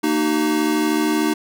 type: tone cluster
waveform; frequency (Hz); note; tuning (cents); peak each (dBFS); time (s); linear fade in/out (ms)
square; 230.6 / 307.1 / 380.3; A#3 / D#4 / F#4; -19 / -23 / +48; -25 / -19 / -25; 0.03-1.34; 10
effects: none